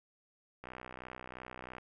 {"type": "click train", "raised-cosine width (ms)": 0.5, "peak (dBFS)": -30, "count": 73, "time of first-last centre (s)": [0.64, 1.783], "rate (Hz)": 63, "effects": []}